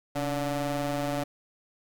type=ring-modulated tone; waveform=25% pulse; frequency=146.83 Hz; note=D3; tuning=in tune; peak=-21 dBFS; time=0.15-1.24 s; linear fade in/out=10 ms; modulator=430 Hz; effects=none